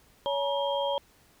sine tone cluster, 562 / 855 / 953 / 3213 Hz, C#5 / A5 / A#5 / G7, +24 / -50 / +38 / +42 cents, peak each -28 / -36 / -32 / -35 dBFS, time 0.26-0.98 s, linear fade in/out 0 ms, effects pink hiss -61 dBFS RMS until 1.4 s

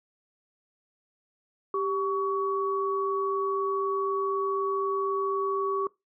sine tone pair together, 392.6 / 1126 Hz, G4 / C#6, +3 / +27 cents, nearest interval octave + tritone, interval 1824 cents, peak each -28 dBFS, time 1.74-5.87 s, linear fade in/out 2 ms, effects noise-tail reverb RT60 0.2 s tail -21 dB re dry

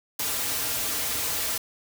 white noise with comb filter, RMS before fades -28 dBFS, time 0.19-1.58 s, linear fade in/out 5 ms, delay 5.4 ms, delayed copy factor -0.85, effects none

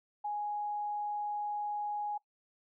sine tone, 831 Hz, G#5, 1 cent sharp, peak -33 dBFS, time 0.24-2.18 s, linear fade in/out 10 ms, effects noise-tail reverb RT60 0.1 s tail -19 dB re dry

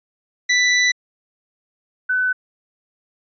sawtooth / sine tone pair in turn, 1979 / 1505.3 Hz, B6 / F#6, +3 / +29 cents, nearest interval perfect fourth, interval 474 cents, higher first, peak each -10 / -16 dBFS, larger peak first, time 0.49-0.92 / 2.09-2.33 s, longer first, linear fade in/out 10 ms, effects resampled to 16000 Hz

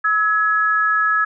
sine tone pair together, 1296 / 1681.8 Hz, E6 / G#6, -30 / +21 cents, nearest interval perfect fourth, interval 451 cents, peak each -17 dBFS, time 0.04-1.25 s, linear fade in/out 10 ms, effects none

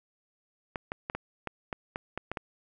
clicks, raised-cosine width 0.5 ms, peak -18 dBFS, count 10, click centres 0.758 / 0.919 / 1.099 / 1.15 / 1.473 / 1.728 / 1.959 / 2.176 / 2.316 / 2.372 s, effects none

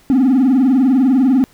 triangle tone with vibrato, 259.6 Hz, C4, 13 cents flat, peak -6 dBFS, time 0.1-1.44 s, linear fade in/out 0 ms, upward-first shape sine, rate 20 Hz, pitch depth 150 cents each way, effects tanh soft clip ceiling -4 dBFS + pink hiss -50 dBFS RMS until 1.53 s

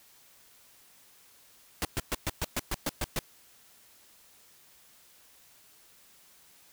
pink noise bursts, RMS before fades -30 dBFS, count 10, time 1.82-3.19 s, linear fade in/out 0 ms, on 29 ms, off 120 ms, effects white hiss -59 dBFS RMS until 6.72 s

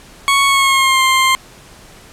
20% pulse tone with pitch glide, 1108.7 to 1053.1 Hz, C#6 to C6, 0 to +11 cents, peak -5 dBFS, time 0.28-1.35 s, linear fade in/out 0 ms, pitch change -89 cents, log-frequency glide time 0.46-1.02 s, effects pink hiss -41 dBFS RMS until 2.12 s + low-pass 11000 Hz 12 dB/octave

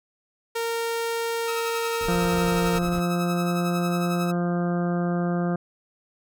sawtooth tone, 461.5 Hz, A#4, 17 cents flat, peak -21 dBFS, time 0.55-2.79 s, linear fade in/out 10 ms
sawtooth tone with tremolo, 1288 Hz, E6, 41 cents flat, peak -26 dBFS, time 1.47-4.32 s, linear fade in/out 20 ms, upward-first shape sine, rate 11 Hz, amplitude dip 60%
brown noise bursts, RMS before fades -35 dBFS, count 10, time 2.01-2.998 s, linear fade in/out 2 ms, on 79 ms, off 22 ms
harmonic tone, 174.6 Hz, F3, in tune, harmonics 1 / 2 / 3 / 4 / 5 / 6 / 7 / 8 / 9, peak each -23 / -30 / -33 / -33 / -47 / -45 / -38 / -43 / -42 dBFS, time 2.08-5.56 s, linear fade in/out 5 ms
effects none

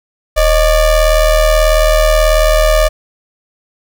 square ring-modulated tone, 290.8 Hz, D4, 17 cents flat, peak -5 dBFS, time 0.36-2.89 s, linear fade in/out 20 ms, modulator 330 Hz, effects 7-bit

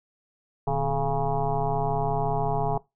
sine tone with frequency modulation, 422.1 Hz, G#4, 28 cents sharp, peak -22 dBFS, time 0.67-2.78 s, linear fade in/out 5 ms, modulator 135 Hz, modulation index 3.8, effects noise-tail reverb RT60 0.2 s tail -20 dB re dry

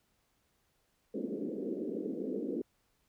pink band-pass noise, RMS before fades -37 dBFS, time 1.14-2.62 s, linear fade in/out 5 ms, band 210 to 480 Hz, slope 48 dB/octave, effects pink hiss -75 dBFS RMS until 3.08 s

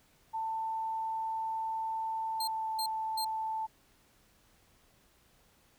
sine tone with pitch glide, 890 to 881.3 Hz, A5 to A5, +20 to +3 cents, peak -32 dBFS, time 0.33-3.67 s, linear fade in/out 20 ms, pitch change -17 cents, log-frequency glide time 2.3-2.75 s
sawtooth tone bursts, 4186 Hz, C8, in tune, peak -31 dBFS, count 3, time 2.4-3.248 s, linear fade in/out 5 ms, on 76 ms, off 310 ms
effects pink hiss -66 dBFS RMS until 5.78 s

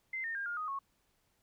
sine tone with pitch steps, 2073 / 1825.6 / 1607.8 / 1415.9 / 1246.9 / 1098.1 Hz, C7 / A#6 / G6 / F6 / D#6 / C#6, -17 / -37 / +43 / +23 / +3 / -17 cents, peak -35 dBFS, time 0.13-0.79 s, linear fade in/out 5 ms, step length 110 ms, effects pink hiss -75 dBFS RMS until 1.42 s

